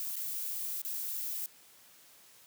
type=noise with dropouts; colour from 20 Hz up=violet; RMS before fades=-37 dBFS; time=0-1.46 s; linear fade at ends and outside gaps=1 ms; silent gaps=0.158-0.164 / 0.818-0.849 s; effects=white hiss -59 dBFS RMS until 2.46 s + high-pass 100 Hz 12 dB/octave